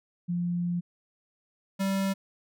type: tone pair in turn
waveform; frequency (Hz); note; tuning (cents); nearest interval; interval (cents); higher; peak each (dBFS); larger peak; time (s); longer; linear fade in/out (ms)
sine / square; 174.61 / 194.32; F3 / G3; 0 / -15; major second; 185; second; -26; neither; 0.28-0.81 / 1.79-2.14; first; 20
effects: none